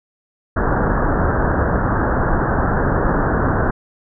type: low-pass noise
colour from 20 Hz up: pink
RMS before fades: -17 dBFS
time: 0.56-3.71 s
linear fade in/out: 10 ms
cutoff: 1700 Hz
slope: 96 dB/octave
effects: none